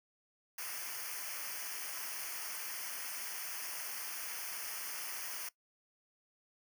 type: noise with comb filter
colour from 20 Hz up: white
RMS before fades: -42 dBFS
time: 0.58-5.49 s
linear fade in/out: 5 ms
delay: 0.26 ms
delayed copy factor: -0.95
effects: noise-tail reverb RT60 0.1 s tail -19 dB re dry